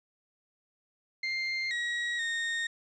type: tone with pitch steps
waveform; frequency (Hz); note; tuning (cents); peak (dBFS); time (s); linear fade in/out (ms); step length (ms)
35% pulse; 2102 / 1906 / 1847; C7 / A#6 / A#6; +7 / +38 / -16; -28; 1.23-2.67; 5; 480
effects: resampled to 16000 Hz + 10-bit